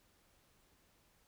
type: silence
effects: pink hiss -71 dBFS RMS until 1.27 s